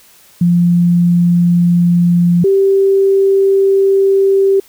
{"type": "tone pair in turn", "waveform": "sine", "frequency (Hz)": [173.9, 390.4], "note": ["F3", "G4"], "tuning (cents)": [-7, -7], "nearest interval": "octave + major second", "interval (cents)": 1400, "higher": "second", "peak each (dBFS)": -7, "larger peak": "neither", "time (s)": [[0.41, 2.44], [2.44, 4.6]], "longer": "second", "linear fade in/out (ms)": 5, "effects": ["white hiss -45 dBFS RMS until 4.68 s"]}